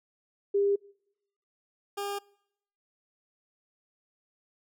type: tone pair in turn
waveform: sine / 20% pulse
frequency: 401.4 / 403.4 Hz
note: G4 / G4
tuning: +41 / +50 cents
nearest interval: unison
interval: 9 cents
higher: second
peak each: -22 / -27 dBFS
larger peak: first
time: 0.54-0.76 / 1.97-2.19 s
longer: neither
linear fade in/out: 10 ms
effects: noise-tail reverb RT60 0.8 s tail -25 dB re dry